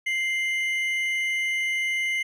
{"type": "tone pair together", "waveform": "triangle", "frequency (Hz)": [2093, 2960], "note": ["C7", "F#7"], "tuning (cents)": [0, 0], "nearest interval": "tritone", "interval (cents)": 600, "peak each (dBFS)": [-22, -32], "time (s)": [0.06, 2.23], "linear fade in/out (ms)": 10, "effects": []}